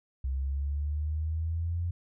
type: linear sweep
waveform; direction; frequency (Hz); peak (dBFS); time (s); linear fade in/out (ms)
sine; up; 65.2 to 87.4; -28; 0.24-1.91; 5
effects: none